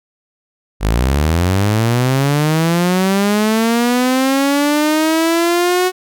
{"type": "linear sweep", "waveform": "sawtooth", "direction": "up", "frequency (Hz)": [48.69, 370], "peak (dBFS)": -8, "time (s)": [0.8, 5.92], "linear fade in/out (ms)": 50, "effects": []}